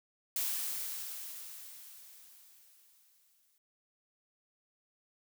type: noise with exponential decay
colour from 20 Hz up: blue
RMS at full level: -33 dBFS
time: 0.36-3.58 s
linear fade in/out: 2 ms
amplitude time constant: 700 ms
effects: none